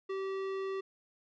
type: tone with tanh clipping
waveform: sine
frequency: 386.1 Hz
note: G4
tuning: 26 cents flat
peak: -36 dBFS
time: 0.09-0.81 s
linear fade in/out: 10 ms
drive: 16 dB
effects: none